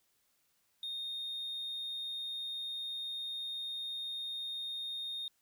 triangle tone, 3686 Hz, A#7, 20 cents flat, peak -35 dBFS, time 0.83-5.28 s, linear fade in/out 2 ms, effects tanh soft clip ceiling -32 dBFS + white hiss -75 dBFS RMS until 5.41 s

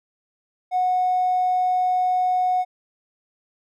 triangle tone, 733 Hz, F#5, 16 cents flat, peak -14 dBFS, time 0.71-2.65 s, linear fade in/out 50 ms, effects tanh soft clip ceiling -15 dBFS

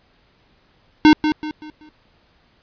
square tone with echo, 306.1 Hz, D#4, 28 cents flat, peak -7 dBFS, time 1.05-1.13 s, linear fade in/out 0 ms, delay 190 ms, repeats 4, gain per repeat -9 dB, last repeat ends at 1.89 s, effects pink hiss -58 dBFS RMS until 2.62 s + resampled to 11025 Hz

